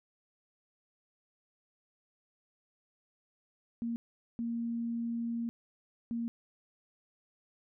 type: tone bursts at uneven times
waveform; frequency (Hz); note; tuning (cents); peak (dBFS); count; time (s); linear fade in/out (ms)
sine; 233.1; A#3; 0; -32; 3; 3.82-3.96 / 4.39-5.49 / 6.11-6.28; 0
effects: none